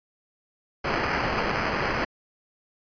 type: noise with sample-and-hold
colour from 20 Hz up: blue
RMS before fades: -26 dBFS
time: 0.84-2.05 s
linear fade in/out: 10 ms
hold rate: 3675 Hz
effects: resampled to 11025 Hz